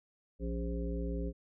harmonic tone with a mistuned harmonic, 58.27 Hz, A#1, in tune, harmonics 1 / 3 / 5 / 7 / 9, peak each -35 / -40 / -42 / -43 / -45 dBFS, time 0.39-1.33 s, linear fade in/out 50 ms, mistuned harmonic 5, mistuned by -68 cents, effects none

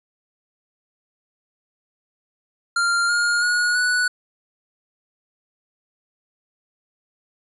square tone with pitch steps, 1393 / 1420.6 / 1448.8 / 1477.5 Hz, F6 / F6 / F#6 / F#6, -5 / +29 / -37 / -3 cents, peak -18 dBFS, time 2.76-4.08 s, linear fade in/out 5 ms, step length 330 ms, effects resampled to 24000 Hz

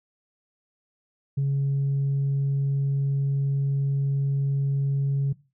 sine tone, 138.59 Hz, C#3, in tune, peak -19 dBFS, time 1.37-5.33 s, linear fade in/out 10 ms, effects noise-tail reverb RT60 0.3 s tail -20 dB re dry + tanh soft clip ceiling -19 dBFS

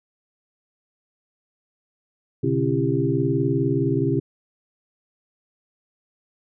sine tone cluster, 125.3 / 144.7 / 273 / 337.8 / 398.7 Hz, B2 / D3 / C#4 / E4 / G4, +25 / -25 / -26 / +42 / +29 cents, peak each -25 dBFS, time 2.43-4.2 s, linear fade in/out 10 ms, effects none

